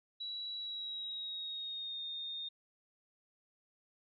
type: tone with pitch glide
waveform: sine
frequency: 3912 to 3671 Hz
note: B7 to A#7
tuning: -17 to -27 cents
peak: -39 dBFS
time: 0.2-2.49 s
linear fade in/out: 10 ms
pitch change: -110 cents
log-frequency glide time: 0.56-2.02 s
effects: none